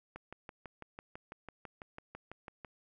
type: click train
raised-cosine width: 0.5 ms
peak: -30 dBFS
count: 16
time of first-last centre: 0.16-2.648 s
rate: 6.03 Hz
effects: none